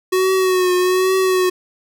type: tone with vibrato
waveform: square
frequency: 370 Hz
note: F#4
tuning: in tune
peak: -14 dBFS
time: 0.12-1.5 s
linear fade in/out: 10 ms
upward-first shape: triangle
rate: 1.2 Hz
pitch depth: 46 cents each way
effects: none